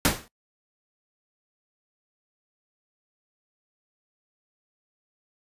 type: noise with exponential decay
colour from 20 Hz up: pink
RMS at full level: -17 dBFS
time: 0.05-0.28 s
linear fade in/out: 1 ms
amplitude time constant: 48 ms
effects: noise-tail reverb RT60 0.1 s tail -20 dB re dry + resampled to 32000 Hz